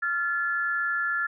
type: tone pair together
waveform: sine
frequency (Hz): 1384 / 1725.6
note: F6 / A6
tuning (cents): -16 / -34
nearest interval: major third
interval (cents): 382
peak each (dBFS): -27 / -27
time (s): 0.02-1.27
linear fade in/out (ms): 10
effects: none